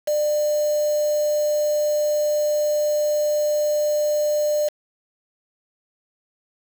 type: tone with quantisation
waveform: sine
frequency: 598 Hz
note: D5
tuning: 31 cents sharp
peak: -18 dBFS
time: 0.07-4.69 s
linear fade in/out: 10 ms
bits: 5
effects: none